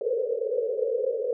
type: band-pass noise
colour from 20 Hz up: pink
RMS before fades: -27 dBFS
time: 0.01-1.33 s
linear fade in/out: 2 ms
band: 450 to 520 Hz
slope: 96 dB/octave
effects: none